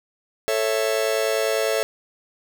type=chord; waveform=45% pulse; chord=A major; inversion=none; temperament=just; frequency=440 / 550 / 660 Hz; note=A4 / C#5 / E5; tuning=0 / -14 / +2 cents; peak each=-24 / -25 / -25 dBFS; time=0.48-1.83 s; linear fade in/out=0 ms; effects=none